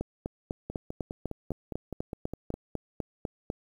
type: two click trains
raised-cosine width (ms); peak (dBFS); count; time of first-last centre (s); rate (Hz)
2; -18 / -22; 15 / 10; 0.01-3.501 / 0.7-2.54; 4.01 / 4.89
effects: 9-bit